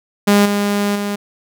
sawtooth tone with level steps, 203.7 Hz, G#3, 33 cents flat, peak -5 / -11 / -15 dBFS, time 0.27-1.16 s, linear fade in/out 10 ms, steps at 0.45 / 0.95 s, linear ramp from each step 10 ms, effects none

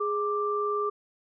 sine tone pair together, 415.3 / 1178.4 Hz, G#4 / D6, 0 / +6 cents, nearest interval octave + tritone, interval 1806 cents, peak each -28 dBFS, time 0-0.9 s, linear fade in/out 10 ms, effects none

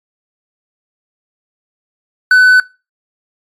sine tone with hard clipping, 1503 Hz, F#6, 27 cents sharp, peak -5 dBFS, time 2.31-2.6 s, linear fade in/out 2 ms, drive 3 dB, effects noise-tail reverb RT60 0.3 s tail -23 dB re dry + AAC 48 kbps

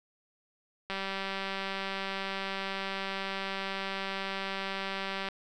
click train, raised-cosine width 0.3 ms, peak -19 dBFS, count 852, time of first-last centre 0.9-5.287 s, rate 194 Hz, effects none

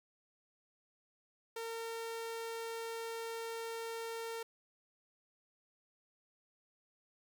sawtooth tone, 456.7 Hz, A#4, 36 cents flat, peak -36 dBFS, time 1.56-4.43 s, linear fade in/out 5 ms, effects none

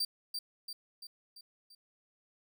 40% pulse tone with echo, 4677 Hz, D8, 8 cents flat, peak -29 dBFS, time 0-0.05 s, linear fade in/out 5 ms, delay 340 ms, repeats 5, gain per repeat -5 dB, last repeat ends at 1.75 s, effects none

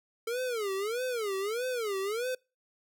square tone with vibrato, 443.2 Hz, A4, 13 cents sharp, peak -31 dBFS, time 0.27-2.35 s, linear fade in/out 5 ms, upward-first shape sine, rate 1.6 Hz, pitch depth 250 cents each way, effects noise-tail reverb RT60 0.3 s tail -26 dB re dry

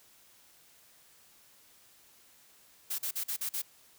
blue noise bursts, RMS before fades -34 dBFS, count 6, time 2.9-3.62 s, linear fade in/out 10 ms, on 85 ms, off 42 ms, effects white hiss -61 dBFS RMS until 3.98 s

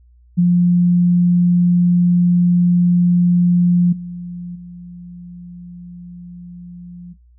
sine tone with level steps, 176 Hz, F3, 14 cents sharp, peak -9 / -25 / -31 dBFS, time 0.37-7.14 s, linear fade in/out 20 ms, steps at 3.92 / 4.55 s, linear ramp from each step 10 ms, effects noise-tail reverb RT60 0.2 s tail -17 dB re dry + added 60 Hz sine -46 dBFS peak until 7.38 s

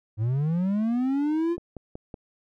triangle linear sweep, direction up, 102.9 to 350.6 Hz, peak -20 dBFS, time 0.17-1.57 s, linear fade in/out 50 ms
click train, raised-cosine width 2 ms, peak -24 dBFS, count 4, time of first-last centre 1.58-2.142 s, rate 5.34 Hz
effects none

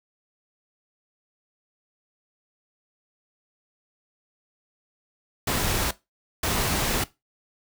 pink noise bursts at uneven times, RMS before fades -25 dBFS, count 2, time 5.47-5.91 / 6.43-7.04 s, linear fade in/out 5 ms, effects noise-tail reverb RT60 0.2 s tail -17 dB re dry

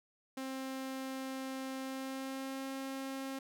sawtooth tone with pitch glide, 264.7 to 268.6 Hz, C4 to C4, +20 to +46 cents, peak -35 dBFS, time 0.37-3.39 s, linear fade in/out 5 ms, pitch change +26 cents, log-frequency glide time 1.81-2.68 s, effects none

